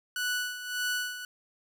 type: tone with tremolo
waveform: sawtooth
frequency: 1480 Hz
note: F#6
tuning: in tune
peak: -24 dBFS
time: 0.16-1.25 s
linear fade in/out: 2 ms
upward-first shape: sine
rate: 1.7 Hz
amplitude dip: 70%
effects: none